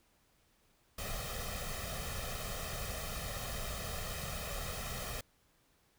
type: noise with comb filter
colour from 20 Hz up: pink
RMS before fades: -40 dBFS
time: 0.98-5.21 s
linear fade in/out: 5 ms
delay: 1.6 ms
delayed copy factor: +0.8
effects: pink hiss -71 dBFS RMS until 5.98 s